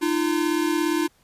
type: tone pair together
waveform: square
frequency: 304.9 / 342.2 Hz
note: D#4 / F4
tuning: -35 / -35 cents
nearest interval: major second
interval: 200 cents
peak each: -24 dBFS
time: 0.01-1.08 s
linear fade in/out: 20 ms
effects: pink hiss -61 dBFS RMS until 1.23 s + resampled to 32000 Hz